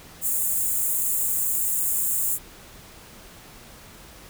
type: high-pass noise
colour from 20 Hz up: white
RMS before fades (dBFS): -24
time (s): 0.21-2.39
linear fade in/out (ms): 50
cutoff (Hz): 6900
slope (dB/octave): 96
effects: pink hiss -46 dBFS RMS until 4.29 s